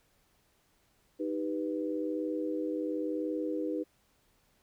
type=chord; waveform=sine; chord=Eb augmented; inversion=none; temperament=equal; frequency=311.1 / 392 / 493.9 Hz; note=Eb4 / G4 / B4; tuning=0 / 0 / 0 cents; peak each=-33 / -38 / -36 dBFS; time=1.19-3.84 s; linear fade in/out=20 ms; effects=pink hiss -70 dBFS RMS until 4.62 s